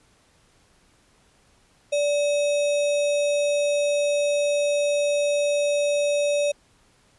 sine tone with sample-and-hold, 581 Hz, D5, 19 cents flat, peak -19 dBFS, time 1.92-6.52 s, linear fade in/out 10 ms, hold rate 3150 Hz, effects pink hiss -60 dBFS RMS until 7.18 s + resampled to 24000 Hz

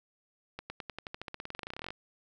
accelerating click train, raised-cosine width 0.3 ms, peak -23 dBFS, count 26, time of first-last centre 0.59-1.905 s, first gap 110 ms, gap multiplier 0.93, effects none

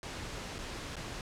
pink noise with dropouts, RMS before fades -41 dBFS, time 0.03-1.21 s, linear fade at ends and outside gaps 1 ms, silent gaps 0.584-0.588 / 0.957-0.966 s, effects low-pass 7000 Hz 12 dB/octave

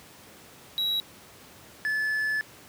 triangle tone pair in turn, 3874 / 1731.2 Hz, B7 / A6, -34 / -29 cents, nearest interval octave + major second, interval 1395 cents, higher first, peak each -23 dBFS, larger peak neither, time 0.78-1 / 1.85-2.41 s, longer second, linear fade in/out 0 ms, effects pink hiss -50 dBFS RMS until 2.68 s + high-pass 100 Hz 12 dB/octave

